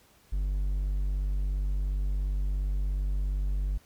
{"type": "tone", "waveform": "triangle", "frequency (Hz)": 48.59, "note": "G1", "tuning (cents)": -15, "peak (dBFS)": -24, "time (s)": [0.32, 3.78], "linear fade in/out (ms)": 10, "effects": ["pink hiss -61 dBFS RMS until 3.85 s"]}